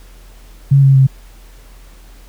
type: tone with pitch steps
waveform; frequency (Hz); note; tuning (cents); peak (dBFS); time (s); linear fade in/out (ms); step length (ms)
sine; 138.4 / 135.94 / 133.53; C#3 / C#3 / C3; -2 / -33 / +36; -5; 0.71-1.07; 10; 120
effects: added 42 Hz sine -37 dBFS peak until 2.28 s + pink hiss -47 dBFS RMS until 2.28 s